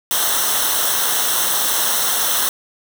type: noise with comb filter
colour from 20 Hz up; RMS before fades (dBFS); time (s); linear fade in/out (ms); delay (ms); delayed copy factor
white; -18; 0.11-2.49; 0; 0.42; -0.75
effects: none